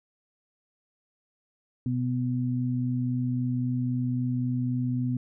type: tone pair together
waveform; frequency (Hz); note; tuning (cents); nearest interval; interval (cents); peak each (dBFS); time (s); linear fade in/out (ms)
sine; 125.64 / 249.4; B2 / B3; +30 / +17; octave; 1187; -27 / -28; 1.86-5.17; 2
effects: none